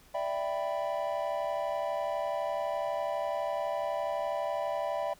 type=chord; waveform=triangle; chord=E minor seventh; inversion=third; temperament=equal; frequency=587.3 / 659.3 / 784 / 987.8 Hz; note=D5 / E5 / G5 / B5; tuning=0 / 0 / 0 / 0 cents; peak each=-32 / -32 / -35 / -36 dBFS; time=0.14-5.14 s; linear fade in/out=10 ms; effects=tanh soft clip ceiling -18 dBFS + pink hiss -59 dBFS RMS until 5.19 s